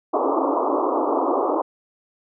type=band-pass noise; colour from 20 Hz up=pink; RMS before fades=-21 dBFS; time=0.13-1.62 s; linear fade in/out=10 ms; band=270 to 1200 Hz; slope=96 dB/octave; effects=none